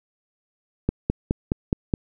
click train, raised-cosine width 3 ms, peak -7 dBFS, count 6, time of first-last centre 0.89-1.938 s, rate 4.77 Hz, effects none

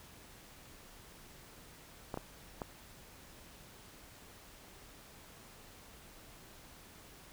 clicks, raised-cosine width 1 ms, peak -24 dBFS, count 3, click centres 2.142 / 2.174 / 2.618 s, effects pink hiss -56 dBFS RMS until 7.32 s

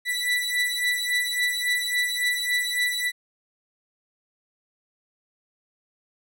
30% pulse beating tone pair, 1968 / 1971.6 Hz, B6 / B6, -7 / -3 cents, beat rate 3.6 Hz, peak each -23 dBFS, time 0.05-3.12 s, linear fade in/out 50 ms, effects none

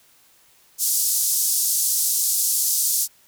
white band-pass noise, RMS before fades -21 dBFS, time 0.78-3.08 s, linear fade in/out 50 ms, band 5300 to 14000 Hz, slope 24 dB/octave, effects white hiss -56 dBFS RMS until 3.27 s

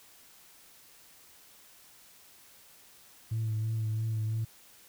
sine tone with vibrato, 110.3 Hz, A2, 5 cents sharp, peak -27 dBFS, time 3.31-4.45 s, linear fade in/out 10 ms, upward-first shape sine, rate 3 Hz, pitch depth 27 cents each way, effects tanh soft clip ceiling -26 dBFS + white hiss -57 dBFS RMS until 4.88 s

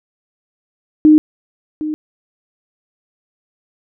sine tone with echo, 306.9 Hz, D#4, 24 cents flat, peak -4 dBFS, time 1.05-1.18 s, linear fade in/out 0 ms, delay 760 ms, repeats 1, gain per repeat -14 dB, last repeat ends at 1.94 s, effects none

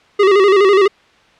square tone with vibrato, 394.3 Hz, G4, 10 cents sharp, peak -8 dBFS, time 0.19-0.88 s, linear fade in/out 10 ms, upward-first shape square, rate 12 Hz, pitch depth 70 cents each way, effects white hiss -49 dBFS RMS until 1.39 s + low-pass 3000 Hz 12 dB/octave

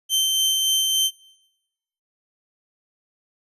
sawtooth tone with tremolo, 3109 Hz, G7, 15 cents flat, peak -14 dBFS, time 0.09-1.11 s, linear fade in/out 50 ms, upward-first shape sine, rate 3.5 Hz, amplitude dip 25%, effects noise-tail reverb RT60 1.0 s tail -24 dB re dry + resampled to 32000 Hz

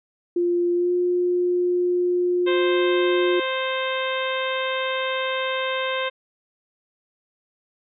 sine tone with pitch glide, 349.2 to 356.1 Hz, F4 to F4, 0 to +34 cents, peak -18 dBFS, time 0.36-3.4 s, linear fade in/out 5 ms, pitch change +34 cents, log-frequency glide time 0.74-0.92 s
harmonic tone, 523.3 Hz, C5, in tune, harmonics 1 / 2 / 3 / 4 / 5 / 6 / 7, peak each -26 / -29 / -31 / -32 / -33 / -34 / -34 dBFS, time 2.46-6.1 s, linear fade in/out 20 ms
effects none

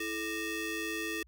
25% pulse ring-modulated tone, 761 Hz, F#5, 48 cents sharp, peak -27 dBFS, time 0-1.23 s, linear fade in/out 5 ms, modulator 1090 Hz, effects added 60 Hz sine -58 dBFS peak until 1.27 s

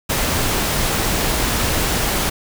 pink noise, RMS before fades -19 dBFS, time 0.09-2.3 s, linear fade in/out 10 ms, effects none

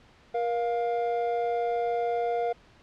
triangle tone pair together, 473.7 / 701 Hz, A#4 / F5, +28 / +6 cents, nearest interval perfect fifth, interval 678 cents, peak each -26 dBFS, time 0.34-2.53 s, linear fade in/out 10 ms, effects pink hiss -57 dBFS RMS until 2.82 s + low-pass 4000 Hz 12 dB/octave

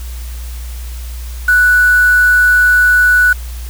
sine tone with quantisation, 1480 Hz, F#6, in tune, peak -6 dBFS, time 1.48-3.33 s, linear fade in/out 5 ms, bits 4, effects added 60 Hz sine -22 dBFS peak until 3.69 s + white hiss -36 dBFS RMS until 3.69 s

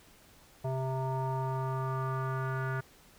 square tone with low-pass filter sweep, 131.6 Hz, C3, 10 cents sharp, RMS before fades -33 dBFS, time 0.64-2.81 s, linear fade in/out 10 ms, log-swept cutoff 770 to 1500 Hz, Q 4.9, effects pink hiss -59 dBFS RMS until 3.18 s

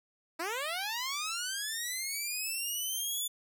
10% pulse linear sweep, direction up, 311.1 to 3495 Hz, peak -25 dBFS, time 0.39-3.28 s, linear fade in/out 10 ms, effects none

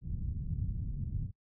white low-pass noise, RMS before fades -36 dBFS, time 0.01-1.32 s, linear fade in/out 50 ms, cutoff 140 Hz, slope 24 dB/octave, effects noise-tail reverb RT60 0.1 s tail -23 dB re dry

